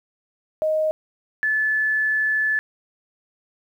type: tone pair in turn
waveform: sine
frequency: 624 / 1733.6 Hz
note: D#5 / A6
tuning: +5 / -26 cents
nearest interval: octave + tritone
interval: 1769 cents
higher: second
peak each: -18 dBFS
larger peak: neither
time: 0.62-0.91 / 1.43-2.59 s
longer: second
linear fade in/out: 0 ms
effects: 9-bit